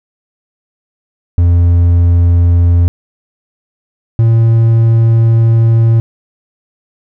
triangle tone pair in turn, 86.5 / 114.11 Hz, F2 / A#2, -16 / -36 cents, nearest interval perfect fourth, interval 480 cents, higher second, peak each -3 dBFS, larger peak neither, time 1.38-2.88 / 4.19-6 s, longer second, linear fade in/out 0 ms, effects none

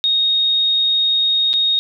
sine tone with dropouts, 3729 Hz, A#7, in tune, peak -13 dBFS, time 0.04-1.79 s, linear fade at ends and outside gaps 0 ms, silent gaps 1.531-1.538 s, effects none

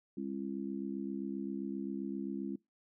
harmonic tone, 67.6 Hz, C#2, 43 cents flat, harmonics 3 / 4 / 5, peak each -40 / -40 / -42 dBFS, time 0.17-2.56 s, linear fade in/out 5 ms, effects noise-tail reverb RT60 0.2 s tail -23 dB re dry

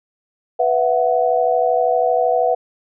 sine chord, B suspended fourth, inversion none, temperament equal with one note detuned, 493.9 / 667.3 / 740 Hz, B4 / E5 / F#5, 0 / +21 / 0 cents, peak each -18 dBFS, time 0.59-2.55 s, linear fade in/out 10 ms, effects none

